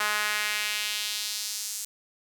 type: tone with high-pass filter sweep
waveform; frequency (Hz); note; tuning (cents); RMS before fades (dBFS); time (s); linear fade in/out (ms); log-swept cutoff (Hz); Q
sawtooth; 210; G#3; +19; -30; 0-1.85; 5; 1300 to 7100; 1.5
effects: none